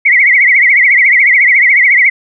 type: tone with vibrato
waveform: sine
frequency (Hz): 2093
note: C7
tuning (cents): 0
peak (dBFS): -4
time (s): 0.05-2.1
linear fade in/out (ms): 10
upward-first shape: triangle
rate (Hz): 14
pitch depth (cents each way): 170
effects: none